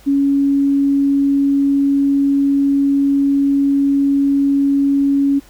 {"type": "tone", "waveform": "sine", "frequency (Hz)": 278.9, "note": "C#4", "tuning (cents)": 11, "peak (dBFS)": -11, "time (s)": [0.06, 5.4], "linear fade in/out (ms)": 20, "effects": ["added 50 Hz sine -44 dBFS peak until 5.49 s", "pink hiss -47 dBFS RMS until 5.49 s"]}